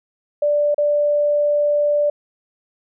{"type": "tone with dropouts", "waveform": "sine", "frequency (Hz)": 587.3, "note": "D5", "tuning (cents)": 0, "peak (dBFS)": -14, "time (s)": [0.42, 2.1], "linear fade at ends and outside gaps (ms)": 5, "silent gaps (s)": [0.745, 0.78], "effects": []}